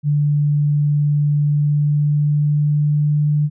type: tone with pitch glide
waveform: sine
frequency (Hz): 146.83 to 148.71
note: D3 to D3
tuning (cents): 0 to +22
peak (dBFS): -13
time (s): 0.03-3.5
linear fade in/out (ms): 50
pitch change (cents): +22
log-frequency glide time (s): 1.39-3.3
effects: none